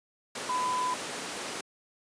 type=tone in noise; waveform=sine; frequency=1003 Hz; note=B5; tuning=26 cents sharp; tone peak=-27 dBFS; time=0.49-0.94 s; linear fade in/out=5 ms; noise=pink; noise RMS=-35 dBFS; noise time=0.35-1.61 s; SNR=+5 dB; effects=high-pass 300 Hz 12 dB/octave + resampled to 22050 Hz

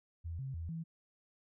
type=tone with pitch steps; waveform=sine; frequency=83.5 / 133.8 / 82.7 / 164 Hz; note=E2 / C3 / E2 / E3; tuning=+23 / +39 / +6 / -9 cents; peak=-38 dBFS; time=0.24-0.84 s; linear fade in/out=20 ms; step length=150 ms; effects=none

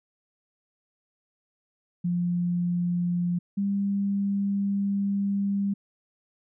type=tone pair in turn; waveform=sine; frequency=175.5 / 199.25 Hz; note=F3 / G3; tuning=+9 / +28 cents; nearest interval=major second; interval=219 cents; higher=second; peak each=-23 dBFS; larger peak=neither; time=2.04-3.39 / 3.57-5.74 s; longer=second; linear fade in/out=10 ms; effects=none

